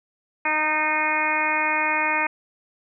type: harmonic tone with a mistuned harmonic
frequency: 308.2 Hz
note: D#4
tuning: 16 cents flat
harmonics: 1 / 2 / 3 / 4 / 5 / 6 / 7 / 8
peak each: -34 / -32 / -25 / -30 / -30 / -29 / -26 / -26 dBFS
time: 0.45-2.27 s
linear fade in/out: 5 ms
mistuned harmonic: 6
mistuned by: -19 cents
effects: none